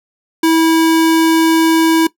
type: tone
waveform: square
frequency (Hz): 325.2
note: E4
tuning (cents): -23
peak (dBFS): -9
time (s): 0.43-2.07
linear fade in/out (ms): 5
effects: noise-tail reverb RT60 0.1 s tail -18 dB re dry